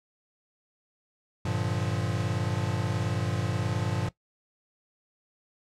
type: chord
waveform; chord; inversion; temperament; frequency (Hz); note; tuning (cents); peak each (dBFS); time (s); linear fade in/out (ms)
square; G minor seventh; none; equal with one note detuned; 98 / 116.54 / 146.83 / 176.24; G2 / Bb2 / D3 / F3; 0 / 0 / 0 / +16; -32 / -32 / -35 / -35; 1.45-4.09; 5
effects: noise-tail reverb RT60 0.1 s tail -17 dB re dry + low-pass 8000 Hz 12 dB/octave